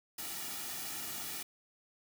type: noise with comb filter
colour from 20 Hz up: white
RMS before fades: -41 dBFS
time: 0.18-1.43 s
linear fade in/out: 5 ms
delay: 1.9 ms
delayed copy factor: -0.65
effects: none